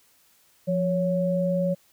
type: tone pair together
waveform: sine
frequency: 175.44 / 557 Hz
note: F3 / C#5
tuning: +8 / +8 cents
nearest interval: octave + minor sixth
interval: 2000 cents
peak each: -24 dBFS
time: 0.67-1.75 s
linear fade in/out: 20 ms
effects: white hiss -61 dBFS RMS until 1.92 s